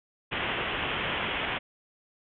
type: low-pass noise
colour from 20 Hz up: white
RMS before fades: -31 dBFS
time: 0.31-1.59 s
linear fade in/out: 20 ms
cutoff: 3300 Hz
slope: 96 dB/octave
effects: none